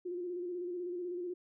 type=tone with vibrato; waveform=sine; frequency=354.5 Hz; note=F4; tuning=26 cents sharp; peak=-36 dBFS; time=0.05-1.34 s; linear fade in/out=10 ms; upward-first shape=square; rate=16 Hz; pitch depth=37 cents each way; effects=none